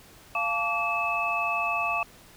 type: tone cluster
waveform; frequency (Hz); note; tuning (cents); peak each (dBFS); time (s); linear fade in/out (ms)
sine; 691 / 872 / 1151 / 2603; F5 / A5 / D6 / E7; -19 / -16 / -35 / -22; -31 / -34 / -29 / -28; 0.35-2.03; 2
effects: pink hiss -52 dBFS RMS until 2.36 s